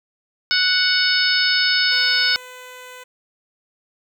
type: harmonic tone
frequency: 740 Hz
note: F#5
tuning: in tune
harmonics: 2 / 3 / 4 / 5 / 6 / 7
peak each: -20 / -24 / -25 / -24 / -22 / -21 dBFS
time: 0.51-2.36 s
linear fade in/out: 0 ms
type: tone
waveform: 10% pulse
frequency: 503 Hz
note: B4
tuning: 32 cents sharp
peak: -28 dBFS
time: 1.91-3.04 s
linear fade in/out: 10 ms
effects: none